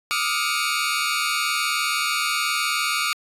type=tone cluster; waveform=20% pulse; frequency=1197 / 1276 / 1410 / 2247 Hz; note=D6 / D#6 / F6 / C#7; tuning=+33 / +43 / +16 / +23 cents; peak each=-22 dBFS; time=0.11-3.13 s; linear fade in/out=0 ms; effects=resampled to 32000 Hz